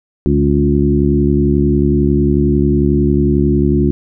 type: harmonic tone with a mistuned harmonic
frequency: 71.1 Hz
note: C#2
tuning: 45 cents sharp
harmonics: 1 / 2 / 3 / 4 / 5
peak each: -16 / -16 / -16 / -16 / -16 dBFS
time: 0.26-3.91 s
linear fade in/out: 0 ms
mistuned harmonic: 2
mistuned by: +46 cents
effects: none